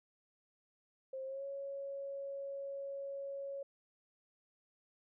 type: tone with pitch glide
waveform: sine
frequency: 529 to 554 Hz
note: C5 to C#5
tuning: +19 to -1 cents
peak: -40 dBFS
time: 1.13-3.63 s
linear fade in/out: 5 ms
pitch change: +80 cents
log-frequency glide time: 1.25-1.44 s
effects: none